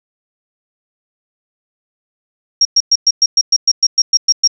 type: tone bursts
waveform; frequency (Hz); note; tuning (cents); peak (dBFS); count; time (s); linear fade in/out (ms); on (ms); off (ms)
sine; 5590; F8; +1; -6; 13; 2.61-4.476; 5; 42; 110
effects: none